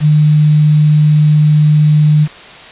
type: tone with quantisation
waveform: sine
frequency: 151.3 Hz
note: D#3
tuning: 48 cents flat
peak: -5 dBFS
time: 0-2.28 s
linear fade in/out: 50 ms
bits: 5
effects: white hiss -33 dBFS RMS until 2.71 s + resampled to 8000 Hz